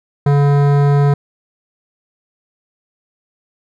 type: tone with hard clipping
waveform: sine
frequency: 142.7 Hz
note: D3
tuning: 49 cents flat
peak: -11 dBFS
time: 0.26-1.14 s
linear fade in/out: 5 ms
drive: 16 dB
effects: none